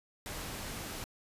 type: noise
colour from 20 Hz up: pink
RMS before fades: -41 dBFS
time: 0.26-1.04 s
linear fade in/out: 0 ms
effects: resampled to 32000 Hz